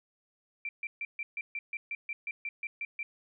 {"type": "tone bursts", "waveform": "sine", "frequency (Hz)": 2351, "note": "D7", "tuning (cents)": 1, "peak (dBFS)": -33, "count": 14, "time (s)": [0.65, 3.03], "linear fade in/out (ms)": 2, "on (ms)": 40, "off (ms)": 140, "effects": []}